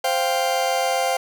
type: chord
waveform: 40% pulse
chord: C suspended fourth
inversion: none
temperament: just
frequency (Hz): 523.3 / 697.7 / 784.9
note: C5 / F5 / G5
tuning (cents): 0 / -2 / +2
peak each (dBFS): -23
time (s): 0.04-1.17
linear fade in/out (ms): 5
effects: none